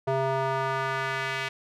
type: tone with band-pass filter sweep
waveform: square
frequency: 133.9 Hz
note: C3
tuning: 40 cents sharp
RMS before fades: -28 dBFS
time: 0.07-1.49 s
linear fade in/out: 10 ms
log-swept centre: 640 to 2300 Hz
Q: 1.5
effects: none